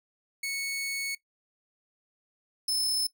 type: tone pair in turn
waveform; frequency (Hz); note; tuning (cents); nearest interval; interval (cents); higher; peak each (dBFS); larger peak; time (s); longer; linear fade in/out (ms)
sawtooth; 2211 / 5244; C#7 / E8; -5 / -10; octave + minor third; 1495; second; -27 / -23; second; 0.43-1.15 / 2.68-3.07; first; 5
effects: noise-tail reverb RT60 0.1 s tail -18 dB re dry